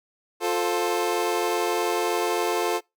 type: chord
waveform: 25% pulse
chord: F major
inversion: none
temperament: equal with one note detuned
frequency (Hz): 352.7 / 440 / 523.3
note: F4 / A4 / C5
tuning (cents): +17 / 0 / 0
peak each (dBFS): -22 / -22 / -28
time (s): 0.4-2.81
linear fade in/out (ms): 50
effects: noise-tail reverb RT60 0.2 s tail -24 dB re dry